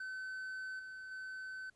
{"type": "tone with level steps", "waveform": "triangle", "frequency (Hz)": 1524, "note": "G6", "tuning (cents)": -49, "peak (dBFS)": [-39, -44, -41], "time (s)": [0, 1.7], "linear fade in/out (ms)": 5, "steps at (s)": [0.79, 1.11], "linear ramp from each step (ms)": 5, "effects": ["pink hiss -75 dBFS RMS until 1.75 s", "resampled to 24000 Hz"]}